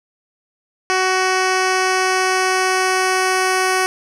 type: tone with low-pass filter sweep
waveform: 10% pulse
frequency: 373.7 Hz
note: F#4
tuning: 17 cents sharp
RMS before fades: -17 dBFS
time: 0.9-3.86 s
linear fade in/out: 0 ms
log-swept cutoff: 6300 to 9900 Hz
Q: 1.1
effects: none